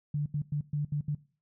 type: tone bursts at uneven times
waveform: sine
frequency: 146.83 Hz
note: D3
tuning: in tune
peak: -27 dBFS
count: 6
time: 0.14-0.26 / 0.34-0.42 / 0.52-0.61 / 0.73-0.85 / 0.92-1.01 / 1.08-1.15 s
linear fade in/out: 5 ms
effects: noise-tail reverb RT60 0.4 s tail -20 dB re dry